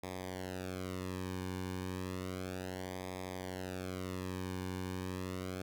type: tone with flanger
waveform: sawtooth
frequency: 92.5 Hz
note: F#2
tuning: in tune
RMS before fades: -41 dBFS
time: 0.03-5.62 s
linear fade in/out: 5 ms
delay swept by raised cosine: 0.69 to 1.54 ms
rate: 0.32 Hz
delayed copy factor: -0.95
effects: none